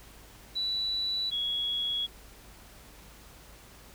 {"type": "tone pair in turn", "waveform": "sine", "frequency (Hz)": [3951, 3341], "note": ["B7", "G#7"], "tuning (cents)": [0, 10], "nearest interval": "minor third", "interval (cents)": 290, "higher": "first", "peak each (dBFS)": -28, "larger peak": "neither", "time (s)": [[0.55, 1.31], [1.31, 2.07]], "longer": "neither", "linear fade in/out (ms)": 20, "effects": ["added 52 Hz sine -55 dBFS peak until 3.94 s", "pink hiss -53 dBFS RMS until 3.94 s"]}